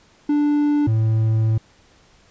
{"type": "tone pair in turn", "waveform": "triangle", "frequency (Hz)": [293.7, 110.75], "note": ["D4", "A2"], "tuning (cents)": [0, 12], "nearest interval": "octave + perfect fourth", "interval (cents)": 1688, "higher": "first", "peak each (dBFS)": -13, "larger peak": "neither", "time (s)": [[0.29, 0.87], [0.87, 1.58]], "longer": "second", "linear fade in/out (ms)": 5, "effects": ["pink hiss -54 dBFS RMS until 2.3 s", "resampled to 16000 Hz"]}